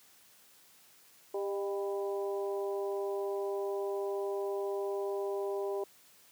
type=harmonic tone with a mistuned harmonic; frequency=198.4 Hz; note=G3; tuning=21 cents sharp; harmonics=2 / 3 / 4 / 5; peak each=-33 / -40 / -44 / -46 dBFS; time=1.34-5.84 s; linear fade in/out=5 ms; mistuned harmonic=3; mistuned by=+41 cents; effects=white hiss -61 dBFS RMS until 6.31 s + high-pass 100 Hz 12 dB/octave